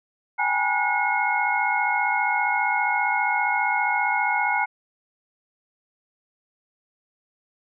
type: tone cluster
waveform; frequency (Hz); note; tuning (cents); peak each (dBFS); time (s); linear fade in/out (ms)
sine; 790 / 845 / 957 / 1452 / 2165; G5 / G#5 / A#5 / F#6 / C#7; +13 / +30 / +45 / -33 / -41; -28 / -25 / -28 / -27 / -25; 0.38-4.66; 20
effects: none